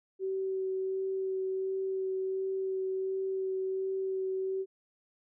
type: tone with vibrato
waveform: sine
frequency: 380.9 Hz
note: G4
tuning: 50 cents flat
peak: -30 dBFS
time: 0.19-4.66 s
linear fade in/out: 50 ms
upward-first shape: sine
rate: 1.4 Hz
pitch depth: 10 cents each way
effects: none